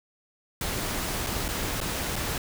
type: noise with dropouts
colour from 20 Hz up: pink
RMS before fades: -30 dBFS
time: 0.61-2.38 s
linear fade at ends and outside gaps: 2 ms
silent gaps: 1.265-1.269 / 1.482-1.487 / 1.804-1.812 / 2.158-2.162 s
effects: none